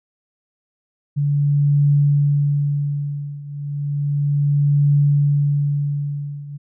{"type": "tone with tremolo", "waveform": "sine", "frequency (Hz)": 144, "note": "D3", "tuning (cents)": -34, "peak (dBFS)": -11, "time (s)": [1.16, 6.58], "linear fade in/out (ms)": 20, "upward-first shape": "triangle", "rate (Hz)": 0.33, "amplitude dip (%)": 90, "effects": []}